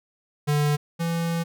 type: tone pair in turn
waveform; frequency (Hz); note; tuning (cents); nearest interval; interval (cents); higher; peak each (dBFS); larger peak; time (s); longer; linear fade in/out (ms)
square; 147.4 / 167.62; D3 / E3; +7 / +29; major second; 222; second; -20 / -24; first; 0.47-0.77 / 0.99-1.44; second; 20
effects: none